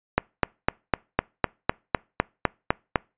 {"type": "click train", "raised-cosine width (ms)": 0.5, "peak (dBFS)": -3, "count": 12, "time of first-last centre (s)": [0.18, 2.958], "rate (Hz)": 3.96, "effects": ["noise-tail reverb RT60 0.3 s tail -26 dB re dry", "resampled to 8000 Hz"]}